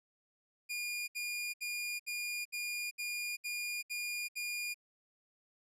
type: tone bursts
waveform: sawtooth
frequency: 2426 Hz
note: D#7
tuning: 44 cents flat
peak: -33 dBFS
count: 9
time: 0.69-4.744 s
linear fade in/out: 20 ms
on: 390 ms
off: 68 ms
effects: resampled to 32000 Hz